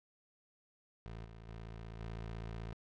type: tone with level steps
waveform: 20% pulse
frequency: 55.9 Hz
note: A1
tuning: 28 cents sharp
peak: -40 / -46 / -41 / -37 dBFS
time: 1.06-2.73 s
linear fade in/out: 0 ms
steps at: 1.25 / 1.48 / 2 s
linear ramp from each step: 5 ms
effects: low-pass 4000 Hz 12 dB/octave